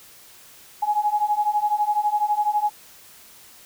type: beating tone pair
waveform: sine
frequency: 830 / 842 Hz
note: G#5 / G#5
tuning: -1 / +24 cents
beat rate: 12 Hz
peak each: -23 / -21 dBFS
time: 0.82-2.7 s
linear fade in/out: 10 ms
effects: white hiss -48 dBFS RMS until 3.65 s